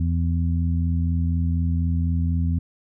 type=harmonic tone; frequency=84.1 Hz; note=E2; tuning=35 cents sharp; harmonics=1 / 2 / 3; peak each=-20 / -26 / -30 dBFS; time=0-2.59 s; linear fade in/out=5 ms; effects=none